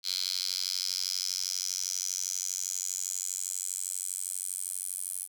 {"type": "tone with high-pass filter sweep", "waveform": "10% pulse", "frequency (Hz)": 92.5, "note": "F#2", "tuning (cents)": 0, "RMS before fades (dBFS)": -34, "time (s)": [0.03, 5.28], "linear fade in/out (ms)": 50, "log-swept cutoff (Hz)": [4300, 9900], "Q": 5.4, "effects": []}